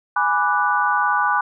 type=chord; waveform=sine; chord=G# half-diminished seventh; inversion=none; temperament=equal; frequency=830.6 / 987.8 / 1174.7 / 1480 Hz; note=G#5 / B5 / D6 / F#6; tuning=0 / 0 / 0 / 0 cents; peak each=-22 / -22 / -21 / -21 dBFS; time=0.16-1.41 s; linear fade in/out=5 ms; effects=none